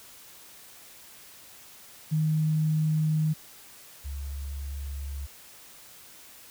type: tone pair in turn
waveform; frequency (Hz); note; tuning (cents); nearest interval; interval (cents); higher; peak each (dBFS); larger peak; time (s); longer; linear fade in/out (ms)
sine; 155.56 / 69.78; D#3 / C#2; 0 / +12; octave + major second; 1388; first; -22 / -32; first; 2.11-3.34 / 4.04-5.27; neither; 20
effects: white hiss -50 dBFS RMS until 6.5 s